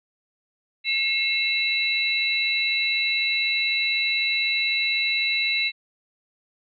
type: tone cluster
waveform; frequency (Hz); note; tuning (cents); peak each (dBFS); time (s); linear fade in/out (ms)
sine; 2156 / 2674 / 3948; C#7 / E7 / B7; -49 / +24 / -1; -25; 0.84-5.72; 50
effects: none